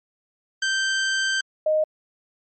sawtooth / sine tone pair in turn, 1562 / 619.9 Hz, G6 / D#5, -7 / -7 cents, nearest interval octave + major third, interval 1600 cents, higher first, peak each -17 dBFS, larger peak neither, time 0.62-1.41 / 1.66-1.84 s, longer first, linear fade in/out 5 ms, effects MP3 32 kbps

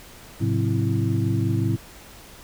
sine tone cluster, 107.4 / 132.7 / 181.2 / 262.1 / 330.2 Hz, A2 / C3 / F#3 / C4 / E4, -41 / +25 / -36 / +3 / +3 cents, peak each -22 / -26 / -29 / -30 / -28 dBFS, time 0.4-1.77 s, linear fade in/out 20 ms, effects pink hiss -45 dBFS RMS until 2.43 s

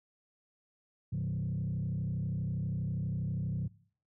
sine tone with frequency modulation, 137.2 Hz, C#3, 17 cents flat, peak -30 dBFS, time 1.12-3.68 s, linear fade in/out 10 ms, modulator 32.4 Hz, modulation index 1.3, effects noise-tail reverb RT60 0.5 s tail -21 dB re dry + tanh soft clip ceiling -28 dBFS

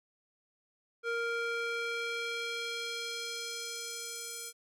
square tone with band-pass filter sweep, 466.2 Hz, A#4, in tune, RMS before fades -37 dBFS, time 1.03-4.53 s, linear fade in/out 50 ms, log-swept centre 1300 to 9200 Hz, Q 1.1, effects none

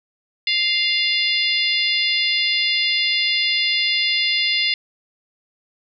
harmonic tone, 698.5 Hz, F5, in tune, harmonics 3 / 4 / 5 / 6 / 7, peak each -22 / -23 / -23 / -25 / -24 dBFS, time 0.47-4.74 s, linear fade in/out 2 ms, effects none

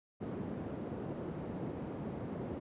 white band-pass noise, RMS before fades -41 dBFS, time 0.2-2.6 s, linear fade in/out 20 ms, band 110 to 330 Hz, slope 12 dB/octave, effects resampled to 8000 Hz

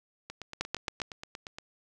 two click trains, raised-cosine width 0.2 ms, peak -23 / -13 dBFS, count 12 / 4, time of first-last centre 0.3-1.585 / 0.61-1.018 s, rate 8.56 / 7.36 Hz, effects none

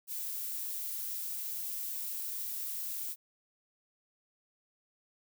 violet noise, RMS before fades -38 dBFS, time 0.07-3.16 s, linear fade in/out 50 ms, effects none

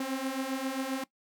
sawtooth beating tone pair, 260.7 / 268.2 Hz, C4 / C4, -6 / +43 cents, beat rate 7.5 Hz, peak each -32 / -29 dBFS, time 0-1.04 s, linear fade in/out 5 ms, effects noise-tail reverb RT60 0.1 s tail -19 dB re dry

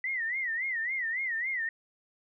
sine tone with vibrato, 1962 Hz, B6, 12 cents flat, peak -29 dBFS, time 0.04-1.69 s, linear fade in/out 2 ms, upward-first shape sine, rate 3.6 Hz, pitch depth 160 cents each way, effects none

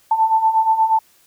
sine beating tone pair, 880 / 888.4 Hz, A5 / A5, 0 / +16 cents, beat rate 8.4 Hz, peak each -19 / -14 dBFS, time 0.11-0.99 s, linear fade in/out 5 ms, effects white hiss -55 dBFS RMS until 1.26 s

